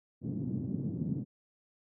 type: band-pass noise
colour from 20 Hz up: white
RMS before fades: -35 dBFS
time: 0.21-1.25 s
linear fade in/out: 50 ms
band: 120 to 240 Hz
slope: 24 dB/octave
effects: none